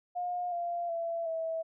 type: tone with pitch steps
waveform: sine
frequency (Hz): 713 / 691.9 / 671.4 / 651.6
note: F5 / F5 / E5 / E5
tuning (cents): +36 / -16 / +32 / -20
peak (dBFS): -31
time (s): 0.15-1.63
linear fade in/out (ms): 20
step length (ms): 370
effects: none